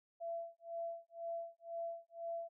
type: tone with tremolo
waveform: sine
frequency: 673 Hz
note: E5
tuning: 36 cents sharp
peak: -38 dBFS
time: 0.2-2.49 s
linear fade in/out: 20 ms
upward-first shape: sine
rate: 2 Hz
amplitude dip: 100%
effects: none